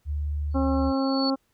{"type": "tone", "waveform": "sine", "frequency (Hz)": 73.7, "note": "D2", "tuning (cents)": 7, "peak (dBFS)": -25, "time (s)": [0.05, 0.93], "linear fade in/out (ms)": 50}
{"type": "tone with exponential growth", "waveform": "sine", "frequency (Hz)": 4435, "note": "C#8", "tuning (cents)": 0, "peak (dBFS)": -25, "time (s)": [0.51, 1.3], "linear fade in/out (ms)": 2, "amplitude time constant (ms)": 170}
{"type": "harmonic tone", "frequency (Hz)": 269.1, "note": "C4", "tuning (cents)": 49, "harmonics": [1, 2, 3, 4, 5], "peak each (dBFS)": [-23, -29, -33, -35, -37], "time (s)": [0.54, 1.36], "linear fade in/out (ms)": 20}
{"effects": ["pink hiss -70 dBFS RMS until 1.53 s"]}